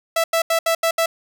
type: tone bursts at uneven times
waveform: sawtooth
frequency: 660 Hz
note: E5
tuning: 2 cents sharp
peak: -12 dBFS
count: 6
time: 0.16-0.24 / 0.33-0.42 / 0.5-0.59 / 0.66-0.75 / 0.83-0.91 / 0.98-1.06 s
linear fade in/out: 5 ms
effects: none